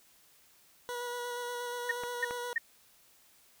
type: tone with vibrato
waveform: 20% pulse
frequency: 485.6 Hz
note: B4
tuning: 29 cents flat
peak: -31 dBFS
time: 0.89-2.53 s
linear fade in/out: 0 ms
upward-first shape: square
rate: 8.4 Hz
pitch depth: 12 cents each way
type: tone bursts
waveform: sine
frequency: 1847 Hz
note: A#6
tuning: 16 cents flat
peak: -26 dBFS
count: 3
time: 1.89-2.582 s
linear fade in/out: 5 ms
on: 24 ms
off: 310 ms
type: clicks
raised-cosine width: 0.5 ms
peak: -25 dBFS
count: 2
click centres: 2.036 / 2.309 s
effects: white hiss -63 dBFS RMS until 3.6 s